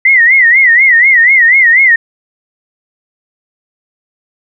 sine tone with vibrato, 1993 Hz, B6, 15 cents sharp, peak -3 dBFS, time 0.05-1.96 s, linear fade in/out 5 ms, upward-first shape sine, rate 4.1 Hz, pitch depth 150 cents each way, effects none

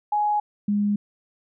sine tone pair in turn, 836 / 205.5 Hz, G#5 / G#3, +11 / -18 cents, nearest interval 2 octaves, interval 2429 cents, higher first, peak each -19 dBFS, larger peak neither, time 0.12-0.4 / 0.68-0.96 s, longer neither, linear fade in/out 5 ms, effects none

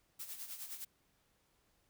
blue noise with tremolo, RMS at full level -44 dBFS, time 0.19-0.85 s, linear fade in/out 10 ms, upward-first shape sine, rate 9.7 Hz, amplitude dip 65%, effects pink hiss -75 dBFS RMS until 1.89 s

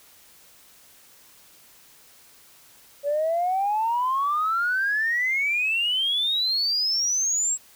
sine exponential sweep, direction up, 562 to 7730 Hz, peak -20 dBFS, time 3.03-7.58 s, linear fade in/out 50 ms, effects tanh soft clip ceiling -16 dBFS + white hiss -53 dBFS RMS until 7.75 s

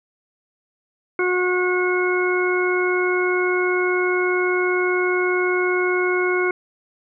harmonic tone, 363 Hz, F#4, 33 cents flat, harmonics 1 / 2 / 3 / 4 / 6, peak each -19 / -32 / -28 / -25 / -25 dBFS, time 1.19-6.51 s, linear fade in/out 2 ms, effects none

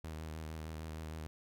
sawtooth tone with vibrato, 78.9 Hz, D#2, 25 cents sharp, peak -38 dBFS, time 0.04-1.27 s, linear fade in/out 0 ms, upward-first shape sine, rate 6.5 Hz, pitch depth 31 cents each way, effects none

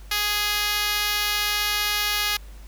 5% pulse tone with high-pass filter, 415.3 Hz, G#4, in tune, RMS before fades -24 dBFS, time 0.11-2.37 s, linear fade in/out 5 ms, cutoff 970 Hz, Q 0.58, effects added 50 Hz sine -39 dBFS peak until 2.67 s + pink hiss -52 dBFS RMS until 2.67 s

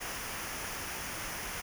pink noise with comb filter, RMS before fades -39 dBFS, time 0-1.62 s, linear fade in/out 20 ms, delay 0.25 ms, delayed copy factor -0.55, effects none

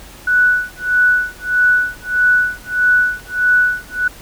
sine tone with tremolo, 1480 Hz, F#6, in tune, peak -8 dBFS, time 0.27-4.08 s, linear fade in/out 5 ms, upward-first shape sine, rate 1.6 Hz, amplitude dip 100%, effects added 46 Hz sine -41 dBFS peak until 4.21 s + pink hiss -39 dBFS RMS until 4.21 s

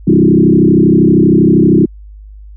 sine tone with frequency modulation, 256.4 Hz, C4, 35 cents flat, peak -4 dBFS, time 0.07-1.86 s, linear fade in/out 10 ms, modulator 32.7 Hz, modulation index 3.3, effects added 51 Hz sine -30 dBFS peak until 2.56 s

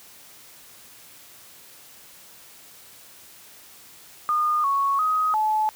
sine tone with pitch steps, 1220 / 1108 / 1258 / 862 Hz, D#6 / C#6 / D#6 / A5, -34 / -1 / +19 / -36 cents, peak -19 dBFS, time 4.29-5.69 s, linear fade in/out 0 ms, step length 350 ms, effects white hiss -48 dBFS RMS until 5.75 s + high-pass 60 Hz 12 dB/octave

